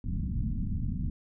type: low-pass noise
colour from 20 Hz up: pink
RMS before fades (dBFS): -31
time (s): 0.04-1.1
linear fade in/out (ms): 2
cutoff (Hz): 250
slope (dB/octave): 48
effects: none